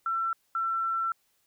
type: tone pair in turn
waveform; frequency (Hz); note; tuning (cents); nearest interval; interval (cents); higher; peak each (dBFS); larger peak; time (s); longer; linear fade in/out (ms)
sine; 1345 / 1345; E6 / E6; +34 / +34; unison; 0; neither; -26; neither; 0.06-0.33 / 0.55-1.12; second; 2
effects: white hiss -71 dBFS RMS until 1.46 s